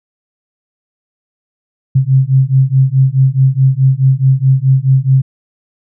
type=beating tone pair; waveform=sine; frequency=130.7 / 135.4 Hz; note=C3 / C#3; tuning=-1 / -40 cents; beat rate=4.7 Hz; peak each=-10 dBFS; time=1.95-5.22 s; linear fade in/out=10 ms; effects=none